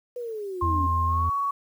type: linear sweep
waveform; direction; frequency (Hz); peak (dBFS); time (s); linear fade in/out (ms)
sine; down; 497.2 to 268.7; -30; 0.16-0.87; 5
type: tone with pitch glide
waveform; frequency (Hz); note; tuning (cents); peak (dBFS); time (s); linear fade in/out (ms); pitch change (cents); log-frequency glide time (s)
sine; 1063 to 1121; C6 to C#6; +27 to +19; -23; 0.61-1.51; 5; +92; 1.06-1.26
type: tone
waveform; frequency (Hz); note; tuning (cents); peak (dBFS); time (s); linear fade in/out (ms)
triangle; 83.7; E2; +27; -22; 0.62-1.3; 10
effects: 9-bit